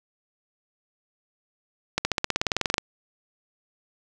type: accelerating click train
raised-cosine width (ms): 0.2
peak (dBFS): -5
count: 16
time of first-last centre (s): 1.98-2.781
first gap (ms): 70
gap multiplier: 0.96
effects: none